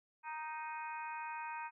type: harmonic tone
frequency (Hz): 311.1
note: D#4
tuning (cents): 0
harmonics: 3 / 4 / 5 / 6 / 7 / 8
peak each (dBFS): -42 / -52 / -49 / -56 / -56 / -50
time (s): 0.23-1.71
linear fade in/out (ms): 50
effects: none